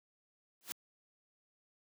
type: noise with exponential growth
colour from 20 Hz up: white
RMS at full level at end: -36 dBFS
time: 0.61-0.72 s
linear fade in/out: 0 ms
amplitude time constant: 23 ms
effects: high-pass 150 Hz 12 dB/octave